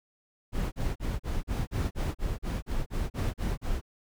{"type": "noise bursts", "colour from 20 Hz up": "brown", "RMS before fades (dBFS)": -29, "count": 14, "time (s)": [0.52, 3.814], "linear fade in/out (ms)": 50, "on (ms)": 200, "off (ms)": 38, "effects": []}